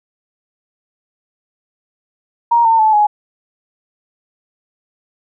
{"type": "tone with pitch steps", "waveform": "sine", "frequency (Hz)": [939, 903.9, 870.1, 837.5], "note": ["A#5", "A5", "A5", "G#5"], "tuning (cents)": [12, 46, -20, 14], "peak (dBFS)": -8, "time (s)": [2.51, 3.07], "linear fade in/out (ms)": 10, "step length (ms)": 140, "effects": []}